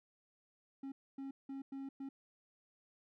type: tone bursts at uneven times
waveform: triangle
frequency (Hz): 271.9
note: C#4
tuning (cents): -33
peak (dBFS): -40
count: 5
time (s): 0.83-0.92 / 1.18-1.31 / 1.49-1.62 / 1.72-1.89 / 2-2.09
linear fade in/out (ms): 5
effects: none